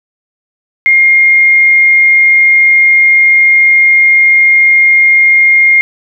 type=tone; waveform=sine; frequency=2127 Hz; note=C7; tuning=28 cents sharp; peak=-3 dBFS; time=0.86-5.81 s; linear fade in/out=0 ms; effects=none